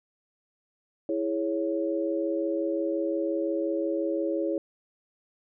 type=chord; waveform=sine; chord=C# minor; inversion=first; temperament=equal; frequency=329.6 / 415.3 / 554.4 Hz; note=E4 / G#4 / C#5; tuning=0 / 0 / 0 cents; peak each=-28 / -32 / -30 dBFS; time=1.09-4.58 s; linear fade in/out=2 ms; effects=none